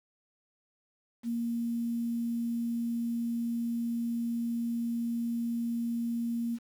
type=tone with quantisation; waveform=sine; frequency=233.9 Hz; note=A#3; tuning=6 cents sharp; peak=-29 dBFS; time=1.23-6.59 s; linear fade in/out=50 ms; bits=9; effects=none